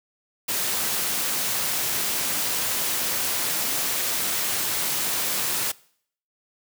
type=noise with amplitude modulation; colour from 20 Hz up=white; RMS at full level=-24 dBFS; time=0.48-5.72 s; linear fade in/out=10 ms; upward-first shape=sine; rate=252 Hz; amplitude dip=30%; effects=noise-tail reverb RT60 0.6 s tail -22 dB re dry + high-pass 100 Hz 12 dB/octave